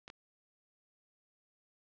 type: clicks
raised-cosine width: 0.2 ms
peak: -30 dBFS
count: 2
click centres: 0.079 / 0.101 s
effects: low-pass 5000 Hz 12 dB/octave